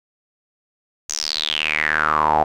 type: tone with band-pass filter sweep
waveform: sawtooth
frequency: 76.8 Hz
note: D#2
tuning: 22 cents flat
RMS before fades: -20 dBFS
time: 1.09-2.44 s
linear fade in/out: 10 ms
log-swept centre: 6500 to 730 Hz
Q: 7.5
effects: none